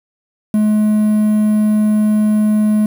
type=tone with quantisation; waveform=triangle; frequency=212.7 Hz; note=G#3; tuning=42 cents sharp; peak=-8 dBFS; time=0.54-2.86 s; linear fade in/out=2 ms; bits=6; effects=none